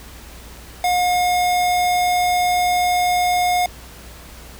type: tone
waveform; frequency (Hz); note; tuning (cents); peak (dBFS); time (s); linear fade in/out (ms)
square; 718; F5; +48; -16; 0.84-3.66; 2
effects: added 60 Hz sine -40 dBFS peak until 4.59 s + pink hiss -41 dBFS RMS until 4.59 s